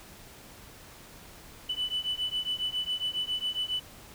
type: beating tone pair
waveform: sine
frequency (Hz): 2984 / 2991.3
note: F#7 / F#7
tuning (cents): +14 / +18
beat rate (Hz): 7.3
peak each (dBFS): -31 / -31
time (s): 1.69-3.8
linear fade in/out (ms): 10
effects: tanh soft clip ceiling -24 dBFS + pink hiss -50 dBFS RMS until 4.14 s